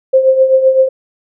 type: tone with tremolo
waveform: sine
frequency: 526 Hz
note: C5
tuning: 9 cents sharp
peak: -3 dBFS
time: 0.13-0.89 s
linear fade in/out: 10 ms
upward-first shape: triangle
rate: 7.8 Hz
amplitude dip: 70%
effects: none